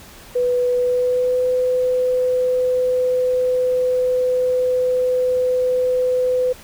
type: tone with pitch glide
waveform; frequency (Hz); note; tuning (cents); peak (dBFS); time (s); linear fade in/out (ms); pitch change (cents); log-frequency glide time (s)
sine; 493.9 to 504; B4 to B4; 0 to +35; -15; 0.35-6.53; 10; +35; 0.77-1.48
effects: pink hiss -42 dBFS RMS until 6.63 s